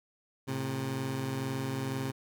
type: tone pair together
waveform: 20% pulse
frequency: 111.73 / 133.8 Hz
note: A2 / C3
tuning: +27 / +39 cents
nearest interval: minor third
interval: 312 cents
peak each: -34 / -28 dBFS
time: 0.47-2.12 s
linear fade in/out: 20 ms
effects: none